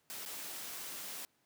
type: noise with dropouts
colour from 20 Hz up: white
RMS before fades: -44 dBFS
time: 0.1-1.25 s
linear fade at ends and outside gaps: 0 ms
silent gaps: 0.252-0.26 s
effects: pink hiss -74 dBFS RMS until 1.45 s + high-pass 150 Hz 12 dB/octave